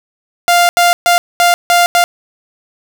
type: tone bursts at uneven times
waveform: sawtooth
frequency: 698.5 Hz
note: F5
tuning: in tune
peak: -3 dBFS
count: 6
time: 0.48-0.69 / 0.77-0.93 / 1.06-1.18 / 1.4-1.54 / 1.7-1.86 / 1.95-2.04 s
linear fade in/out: 0 ms
effects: none